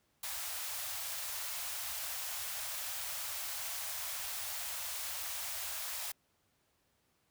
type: band-stop noise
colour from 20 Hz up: white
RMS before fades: -40 dBFS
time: 0.23-6.12 s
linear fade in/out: 5 ms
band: 100 to 570 Hz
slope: 48 dB/octave
effects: pink hiss -75 dBFS RMS until 7.3 s + high-pass 60 Hz 12 dB/octave